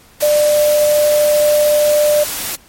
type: tone in noise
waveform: sine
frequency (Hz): 596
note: D5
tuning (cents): +25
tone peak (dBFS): -9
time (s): 0.22-2.24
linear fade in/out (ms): 10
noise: white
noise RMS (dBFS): -22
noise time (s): 0.2-2.56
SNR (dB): +10
effects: pink hiss -46 dBFS RMS until 2.68 s + MP3 64 kbps